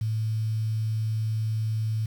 sine tone with quantisation, 110 Hz, A2, in tune, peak -24 dBFS, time 0.01-2.06 s, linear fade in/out 5 ms, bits 8, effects none

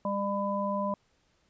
harmonic tone, 200.4 Hz, G3, 38 cents sharp, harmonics 1 / 3 / 5, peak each -32 / -32 / -32 dBFS, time 0.05-0.94 s, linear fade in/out 2 ms, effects pink hiss -70 dBFS RMS until 1.49 s + resampled to 16000 Hz

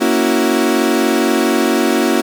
35% pulse chord, F# dominant seventh, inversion first, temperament equal, 233.1 / 277.2 / 329.6 / 370 Hz, A#3 / C#4 / E4 / F#4, 0 / 0 / 0 / 0 cents, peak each -16 dBFS, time 0-2.22 s, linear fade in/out 20 ms, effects none

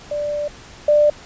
sine tone pair in turn, 589 / 593.4 Hz, D5 / D5, +5 / +18 cents, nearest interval unison, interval 13 cents, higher second, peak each -20 / -10 dBFS, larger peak second, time 0.11-0.48 / 0.88-1.1 s, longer first, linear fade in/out 5 ms, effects pink hiss -41 dBFS RMS until 1.25 s + resampled to 16000 Hz

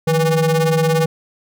square ring-modulated tone, 164.81 Hz, E3, in tune, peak -11 dBFS, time 0.07-1.06 s, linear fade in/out 5 ms, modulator 321 Hz, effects none

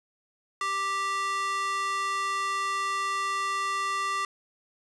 square tone with high-pass filter, 392 Hz, G4, in tune, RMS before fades -29 dBFS, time 0.61-4.25 s, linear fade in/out 2 ms, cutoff 1300 Hz, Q 2.8, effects resampled to 22050 Hz + 10-bit

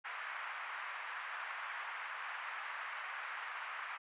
pink band-pass noise, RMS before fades -44 dBFS, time 0.04-3.98 s, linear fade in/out 20 ms, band 1000 to 2300 Hz, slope 24 dB/octave, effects resampled to 8000 Hz

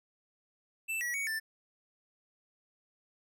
square tone with pitch steps, 2655 / 1930 / 2238 / 1773 Hz, E7 / B6 / C#7 / A6, +12 / -40 / +16 / +13 cents, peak -33 dBFS, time 0.88-1.4 s, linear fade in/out 20 ms, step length 130 ms, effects none

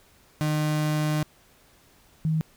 35% pulse / sine tone pair in turn, 152.4 / 158.12 Hz, D#3 / D#3, -36 / +28 cents, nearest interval minor second, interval 64 cents, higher second, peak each -21 dBFS, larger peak neither, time 0.41-1.23 / 2.25-2.41 s, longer first, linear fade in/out 0 ms, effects pink hiss -58 dBFS RMS until 2.56 s

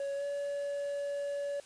triangle tone with pitch glide, 558 to 569.1 Hz, C#5 to C#5, +11 to +45 cents, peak -31 dBFS, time 0-1.6 s, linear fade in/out 2 ms, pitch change +34 cents, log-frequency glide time 0.15-0.24 s, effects white hiss -56 dBFS RMS until 1.65 s + resampled to 22050 Hz

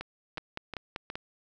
two click trains, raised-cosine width 0.3 ms, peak -19 / -21 dBFS, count 5 / 4, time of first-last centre 0.38-1.155 / 0.01-1.101 s, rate 5.16 / 2.75 Hz, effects none

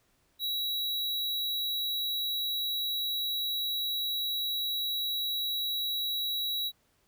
square tone, 3885 Hz, B7, 29 cents flat, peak -30 dBFS, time 0.39-6.72 s, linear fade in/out 50 ms, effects pink hiss -70 dBFS RMS until 7.07 s

